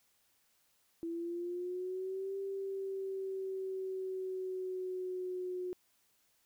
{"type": "exponential two-way sweep", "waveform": "sine", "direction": "up then down", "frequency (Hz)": [332.1, 392, 362.3], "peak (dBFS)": -36, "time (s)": [1.03, 5.73], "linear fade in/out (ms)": 0, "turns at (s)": 2.37, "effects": ["white hiss -73 dBFS RMS until 6.45 s"]}